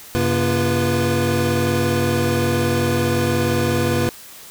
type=tone cluster; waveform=square; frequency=95.1 / 135.4 / 239.9 / 345 / 493 Hz; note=F#2 / C#3 / A#3 / F4 / B4; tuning=+48 / -40 / +50 / -21 / -3 cents; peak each=-24 dBFS; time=0.15-4.09 s; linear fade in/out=0 ms; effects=white hiss -40 dBFS RMS until 4.5 s